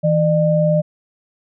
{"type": "tone pair together", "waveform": "sine", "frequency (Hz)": [161.99, 603], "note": ["E3", "D5"], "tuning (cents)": [-30, 46], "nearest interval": "octave + major seventh", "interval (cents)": 2276, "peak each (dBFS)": -15, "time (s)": [0.03, 0.82], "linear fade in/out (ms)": 20, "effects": []}